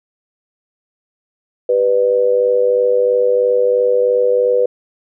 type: tone with amplitude modulation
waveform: sine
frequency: 494.7 Hz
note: B4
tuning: 3 cents sharp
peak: -7 dBFS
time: 1.69-4.66 s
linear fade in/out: 5 ms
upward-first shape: sine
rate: 103 Hz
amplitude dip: 75%
effects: none